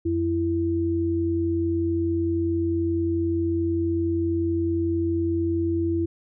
sine tone pair together, 89 / 333.6 Hz, F2 / E4, +33 / +21 cents, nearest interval octave + major seventh, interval 2288 cents, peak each -27 / -22 dBFS, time 0.05-6.06 s, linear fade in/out 10 ms, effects none

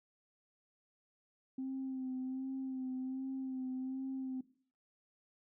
sine tone with vibrato, 261.6 Hz, C4, in tune, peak -36 dBFS, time 1.58-4.41 s, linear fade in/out 5 ms, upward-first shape sine, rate 1.3 Hz, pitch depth 28 cents each way, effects noise-tail reverb RT60 0.5 s tail -18 dB re dry + tanh soft clip ceiling -33 dBFS

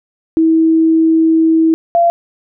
sine tone pair in turn, 323.2 / 684.8 Hz, E4 / F5, -34 / -34 cents, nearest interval octave + minor second, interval 1300 cents, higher second, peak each -7 dBFS, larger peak neither, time 0.37-1.74 / 1.95-2.1 s, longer first, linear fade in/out 0 ms, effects none

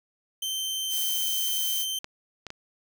sawtooth tone, 3108 Hz, G7, 16 cents flat, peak -25 dBFS, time 0.42-1.99 s, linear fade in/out 5 ms
violet noise, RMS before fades -30 dBFS, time 0.89-1.86 s, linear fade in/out 50 ms
clicks, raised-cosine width 0.2 ms, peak -20 dBFS, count 3, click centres 2.044 / 2.467 / 2.504 s
effects none

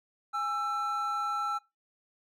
triangle tone pair together, 824.8 / 1334 Hz, G#5 / E6, -12 / +20 cents, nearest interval minor sixth, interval 832 cents, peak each -34 / -28 dBFS, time 0.33-1.59 s, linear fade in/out 20 ms, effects noise-tail reverb RT60 0.2 s tail -20 dB re dry

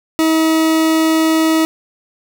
40% pulse tone, 320 Hz, D#4, 49 cents sharp, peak -10 dBFS, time 0.19-1.65 s, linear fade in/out 0 ms, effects none

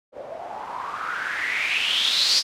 blue noise with low-pass filter sweep, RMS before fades -25 dBFS, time 0.12-2.43 s, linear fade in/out 50 ms, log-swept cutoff 530 to 5000 Hz, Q 6.2, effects none

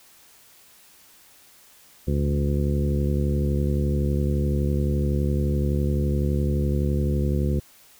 harmonic tone with a mistuned harmonic, 71.8 Hz, D2, 39 cents flat, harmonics 1 / 2 / 3 / 4 / 5 / 6 / 7, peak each -23 / -25 / -28 / -36 / -31 / -38 / -35 dBFS, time 2.07-7.6 s, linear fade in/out 10 ms, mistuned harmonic 1, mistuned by +45 cents, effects white hiss -53 dBFS RMS until 7.99 s

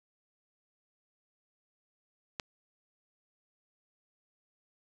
click, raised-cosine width 0.2 ms, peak -17 dBFS, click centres 2.398 s, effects none

